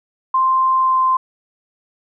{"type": "tone with pitch glide", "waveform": "sine", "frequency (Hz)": [1046.5, 1040.5], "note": ["C6", "C6"], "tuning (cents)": [0, -10], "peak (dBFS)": -12, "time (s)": [0.34, 1.17], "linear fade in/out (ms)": 5, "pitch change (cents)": -10, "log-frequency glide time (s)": [0.76, 0.99], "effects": []}